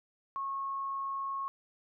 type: tone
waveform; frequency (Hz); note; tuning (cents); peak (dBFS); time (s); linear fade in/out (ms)
sine; 1093; C#6; -25; -33; 0.36-1.48; 0
effects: none